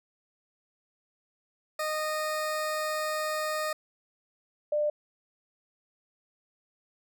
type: tone pair in turn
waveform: 20% pulse / sine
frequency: 617 / 596.7 Hz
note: D#5 / D5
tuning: -15 / +27 cents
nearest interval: minor second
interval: 58 cents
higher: first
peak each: -24 dBFS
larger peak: neither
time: 1.79-3.73 / 4.72-4.9 s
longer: first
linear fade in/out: 5 ms
effects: none